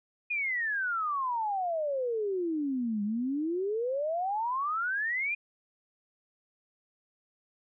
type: exponential two-way sweep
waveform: sine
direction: down then up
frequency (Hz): 2486 to 201.1 to 2466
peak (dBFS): -28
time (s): 0.3-5.35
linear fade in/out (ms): 10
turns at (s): 3.03
effects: none